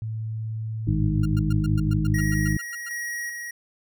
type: tone with pitch glide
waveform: sine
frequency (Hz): 110.4 to 109.07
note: A2 to A2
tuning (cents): +6 to -15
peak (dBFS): -27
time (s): 0.02-2.19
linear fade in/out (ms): 0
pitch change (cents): -21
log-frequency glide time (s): 1.09-1.57
type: harmonic tone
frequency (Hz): 51.91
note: G#1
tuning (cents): 0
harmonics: 1 / 2 / 3 / 4 / 6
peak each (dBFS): -27 / -26 / -24 / -30 / -29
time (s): 0.87-2.57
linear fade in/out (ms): 5
type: tone bursts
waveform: sawtooth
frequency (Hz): 1400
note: F6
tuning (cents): +4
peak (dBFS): -33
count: 13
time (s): 1.23-2.888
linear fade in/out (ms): 5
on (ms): 26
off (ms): 110
type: tone with tremolo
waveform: square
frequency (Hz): 1898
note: A#6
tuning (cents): +31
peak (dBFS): -29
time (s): 2.14-3.51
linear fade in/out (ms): 5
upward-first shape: square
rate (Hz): 1.3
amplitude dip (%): 35
effects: none